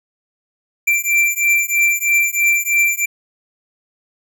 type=beating tone pair; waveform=square; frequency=2351 / 2354.1 Hz; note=D7 / D7; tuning=+1 / +4 cents; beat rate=3.1 Hz; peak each=-17 dBFS; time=0.87-3.06 s; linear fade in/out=10 ms; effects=none